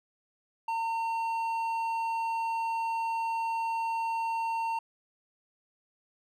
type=tone with hard clipping; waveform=sine; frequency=910 Hz; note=A#5; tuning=42 cents flat; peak=-30 dBFS; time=0.68-4.79 s; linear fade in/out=5 ms; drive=6 dB; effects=none